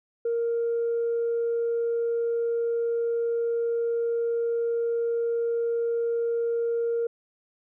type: tone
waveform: sine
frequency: 466.2 Hz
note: A#4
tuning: in tune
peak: -22 dBFS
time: 0.25-7.07 s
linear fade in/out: 5 ms
effects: tanh soft clip ceiling -20 dBFS